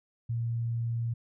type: tone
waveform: sine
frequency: 116.54 Hz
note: A#2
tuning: in tune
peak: -28 dBFS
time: 0.29-1.14 s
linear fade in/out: 10 ms
effects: none